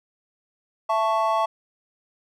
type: chord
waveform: triangle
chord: A major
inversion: second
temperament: equal with one note detuned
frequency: 665.8 / 880 / 1108.7 Hz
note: E5 / A5 / C#6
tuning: +17 / 0 / 0 cents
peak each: -22 dBFS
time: 0.89-1.46 s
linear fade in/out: 10 ms
effects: none